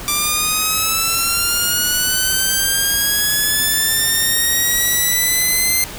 5% pulse linear sweep, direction up, 1174.7 to 2086 Hz, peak -4 dBFS, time 0.08-5.84 s, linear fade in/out 0 ms, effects pink hiss -31 dBFS RMS until 5.98 s

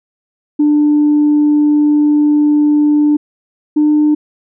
sine tone pair in turn, 296.8 / 300.6 Hz, D4 / D4, +18 / +40 cents, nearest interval unison, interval 22 cents, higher second, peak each -6 dBFS, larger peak neither, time 0.59-3.17 / 3.76-4.15 s, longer first, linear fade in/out 10 ms, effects tanh soft clip ceiling -4 dBFS

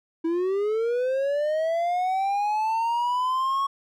triangle linear sweep, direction up, 322.5 to 1108.7 Hz, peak -20 dBFS, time 0.24-3.67 s, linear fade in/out 10 ms, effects none

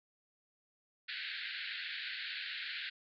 pink band-pass noise, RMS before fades -42 dBFS, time 1.08-2.9 s, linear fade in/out 10 ms, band 1500 to 4500 Hz, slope 96 dB/octave, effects none

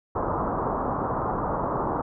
white low-pass noise, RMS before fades -27 dBFS, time 0.15-2.02 s, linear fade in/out 10 ms, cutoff 1200 Hz, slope 48 dB/octave, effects none

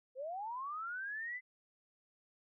sine linear sweep, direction up, 493.9 to 2043 Hz, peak -39 dBFS, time 0.15-1.41 s, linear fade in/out 50 ms, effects none

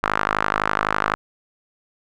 sawtooth tone with band-pass filter, 51.91 Hz, G#1, in tune, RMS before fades -22 dBFS, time 0.03-1.15 s, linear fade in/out 0 ms, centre 1300 Hz, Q 2.6, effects none

